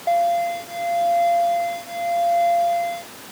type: beating tone pair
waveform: triangle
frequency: 689 / 689.84 Hz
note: F5 / F5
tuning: -24 / -21 cents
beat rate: 0.84 Hz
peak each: -19 / -19 dBFS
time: 0.07-3.07 s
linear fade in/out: 5 ms
effects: pink hiss -38 dBFS RMS until 3.31 s + high-pass 200 Hz 12 dB/octave